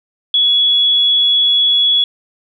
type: tone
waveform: sine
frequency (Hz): 3376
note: G#7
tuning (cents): +28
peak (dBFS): -9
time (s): 0.34-2.04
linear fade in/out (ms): 2
effects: none